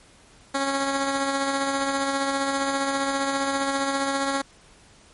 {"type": "tone with tremolo", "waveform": "10% pulse", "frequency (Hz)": 274.7, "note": "C#4", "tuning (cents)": -16, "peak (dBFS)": -13, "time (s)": [0.54, 4.42], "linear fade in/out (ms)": 10, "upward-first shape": "sine", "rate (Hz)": 15, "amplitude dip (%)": 35, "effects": ["pink hiss -53 dBFS RMS until 5.13 s", "MP3 48 kbps"]}